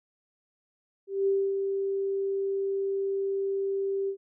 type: tone with ADSR envelope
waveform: sine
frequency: 392 Hz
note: G4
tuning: in tune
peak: -21 dBFS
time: 1.07-4.17 s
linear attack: 200 ms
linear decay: 260 ms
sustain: -5 dB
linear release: 85 ms
effects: none